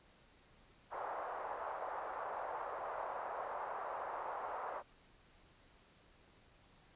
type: band-pass noise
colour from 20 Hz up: white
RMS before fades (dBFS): -43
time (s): 0.9-4.83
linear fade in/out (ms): 50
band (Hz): 540 to 1100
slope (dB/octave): 24
effects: pink hiss -66 dBFS RMS until 6.95 s + resampled to 8000 Hz